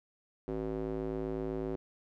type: tone with band-pass filter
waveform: square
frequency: 53.9 Hz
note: A1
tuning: 35 cents flat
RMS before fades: -36 dBFS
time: 0.48-1.76 s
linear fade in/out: 0 ms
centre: 380 Hz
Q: 2.3
effects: none